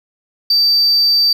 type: tone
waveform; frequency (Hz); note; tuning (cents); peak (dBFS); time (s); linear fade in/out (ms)
sine; 4650; D8; -18; -7; 0.5-1.33; 5
effects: tanh soft clip ceiling -8 dBFS + 7-bit